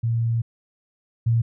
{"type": "tone pair in turn", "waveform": "sine", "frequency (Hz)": [115.6, 115.6], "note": ["A#2", "A#2"], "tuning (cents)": [-14, -14], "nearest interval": "unison", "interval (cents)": 0, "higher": "neither", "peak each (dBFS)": [-19, -16], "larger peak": "second", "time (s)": [[0.03, 0.42], [1.26, 1.42]], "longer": "first", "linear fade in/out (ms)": 10, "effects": []}